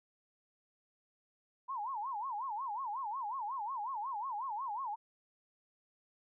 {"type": "tone with vibrato", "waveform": "sine", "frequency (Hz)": 947, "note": "A#5", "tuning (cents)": 27, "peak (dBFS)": -36, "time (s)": [1.68, 4.96], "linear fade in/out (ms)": 20, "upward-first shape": "sine", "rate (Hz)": 5.5, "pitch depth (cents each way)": 260, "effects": []}